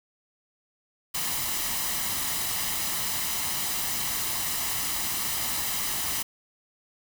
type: noise with comb filter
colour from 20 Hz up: white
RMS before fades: -29 dBFS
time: 1.14-6.23 s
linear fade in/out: 10 ms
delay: 1 ms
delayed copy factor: +0.5
effects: none